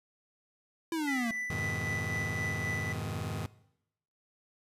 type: exponential sweep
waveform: square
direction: down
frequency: 337.8 to 222.8 Hz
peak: -31 dBFS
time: 0.92-1.31 s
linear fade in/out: 2 ms
type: tone with tremolo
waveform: triangle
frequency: 1985 Hz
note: B6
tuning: 8 cents sharp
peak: -30 dBFS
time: 1.07-2.93 s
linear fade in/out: 10 ms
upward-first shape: sine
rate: 3.8 Hz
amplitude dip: 35%
type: chord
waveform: sawtooth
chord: F half-diminished seventh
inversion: none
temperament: just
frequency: 87.31 / 104.77 / 125.72 / 157.15 Hz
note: F2 / Ab2 / Cb3 / Eb3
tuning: 0 / +16 / +31 / +18 cents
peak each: -36 / -34 / -37 / -35 dBFS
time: 1.5-3.46 s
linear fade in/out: 0 ms
effects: noise-tail reverb RT60 0.8 s tail -20 dB re dry + resampled to 32000 Hz

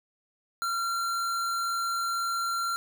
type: tone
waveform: square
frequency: 1371 Hz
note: F6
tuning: 32 cents flat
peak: -28 dBFS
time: 0.62-2.76 s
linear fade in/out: 0 ms
effects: none

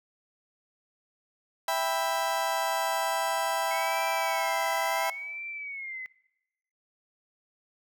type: chord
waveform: 35% pulse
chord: E minor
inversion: none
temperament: just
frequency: 659.3 / 791.1 / 988.9 Hz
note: E5 / G5 / B5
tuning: 0 / +16 / +2 cents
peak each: -29 dBFS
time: 1.68-5.1 s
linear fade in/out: 2 ms
type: tone with vibrato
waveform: sine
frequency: 2176 Hz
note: C#7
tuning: 33 cents flat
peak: -35 dBFS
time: 3.71-6.06 s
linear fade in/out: 0 ms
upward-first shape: sine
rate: 0.72 Hz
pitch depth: 130 cents each way
effects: noise-tail reverb RT60 1.0 s tail -24 dB re dry

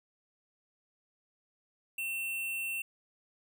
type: tone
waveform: square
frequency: 2700 Hz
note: E7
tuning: 41 cents sharp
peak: -34 dBFS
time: 1.98-2.82 s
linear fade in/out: 5 ms
effects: none

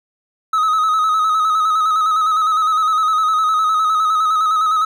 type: tone with vibrato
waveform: triangle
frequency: 1274 Hz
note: D#6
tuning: 41 cents sharp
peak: -11 dBFS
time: 0.53-4.85 s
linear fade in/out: 5 ms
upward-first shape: square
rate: 9.8 Hz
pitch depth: 36 cents each way
effects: none

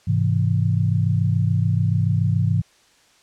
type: chord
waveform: sine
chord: Ab augmented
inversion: none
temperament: equal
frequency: 103.83 / 130.81 / 164.81 Hz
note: Ab2 / C3 / E3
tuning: 0 / 0 / 0 cents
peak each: -19 / -22 / -22 dBFS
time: 0.07-2.62 s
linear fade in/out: 10 ms
effects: white hiss -56 dBFS RMS until 3.22 s + low-pass 7000 Hz 12 dB/octave

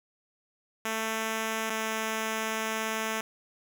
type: tone pair in turn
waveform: 5% pulse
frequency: 221.7 / 220.6 Hz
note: A3 / A3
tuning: +13 / +5 cents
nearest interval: unison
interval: 8 cents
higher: first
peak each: -18 dBFS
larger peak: neither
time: 0.85-1.7 / 1.7-3.21 s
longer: second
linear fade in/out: 5 ms
effects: none

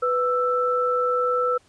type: tone pair together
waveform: sine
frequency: 496.3 / 1325 Hz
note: B4 / E6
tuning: +8 / +9 cents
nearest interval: octave + perfect fourth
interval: 1701 cents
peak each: -22 dBFS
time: 0.02-1.58 s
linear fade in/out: 10 ms
effects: pink hiss -59 dBFS RMS until 1.68 s + resampled to 22050 Hz

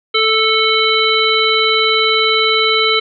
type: harmonic tone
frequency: 440 Hz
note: A4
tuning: in tune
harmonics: 1 / 3 / 5 / 7 / 9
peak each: -17 / -17 / -17 / -17 / -17 dBFS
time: 0.14-3 s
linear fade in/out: 10 ms
effects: none

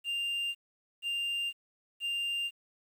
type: tone bursts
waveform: triangle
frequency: 2794 Hz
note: F7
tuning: in tune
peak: -29 dBFS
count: 3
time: 0.04-2.51 s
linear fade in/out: 50 ms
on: 510 ms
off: 470 ms
effects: 10-bit

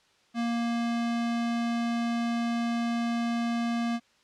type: tone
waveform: square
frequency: 234.3 Hz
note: A#3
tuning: 9 cents sharp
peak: -27 dBFS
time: 0.34-4 s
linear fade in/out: 50 ms
effects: white hiss -64 dBFS RMS until 4.23 s + low-pass 5000 Hz 12 dB/octave

